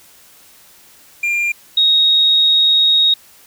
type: tone pair in turn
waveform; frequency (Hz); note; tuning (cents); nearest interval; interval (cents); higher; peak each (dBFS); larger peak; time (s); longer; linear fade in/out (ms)
triangle / sine; 2395 / 3758; D7 / A#7; +33 / +13; minor sixth; 780; second; -13 / -9; second; 1.23-1.52 / 1.77-3.14; second; 5
effects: white hiss -46 dBFS RMS until 3.46 s